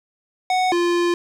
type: tone pair in turn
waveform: square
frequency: 740 / 347.4 Hz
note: F#5 / F4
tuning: 0 / -9 cents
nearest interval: octave + minor second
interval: 1309 cents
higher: first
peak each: -17 dBFS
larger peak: neither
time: 0.5-0.72 / 0.72-1.14 s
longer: second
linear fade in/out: 2 ms
effects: low-pass 6000 Hz 12 dB/octave + 8-bit